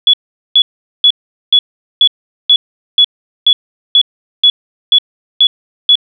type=tone bursts; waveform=sine; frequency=3393 Hz; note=G#7; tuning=36 cents sharp; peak=-3 dBFS; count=13; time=0.07-5.955 s; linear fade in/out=2 ms; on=65 ms; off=420 ms; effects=none